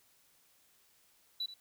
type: tone with echo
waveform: sine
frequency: 3951 Hz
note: B7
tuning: in tune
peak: -32 dBFS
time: 1.4-1.46 s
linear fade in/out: 5 ms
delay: 81 ms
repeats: 1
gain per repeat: -14 dB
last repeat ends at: 1.541 s
effects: tanh soft clip ceiling -31 dBFS + white hiss -68 dBFS RMS until 1.6 s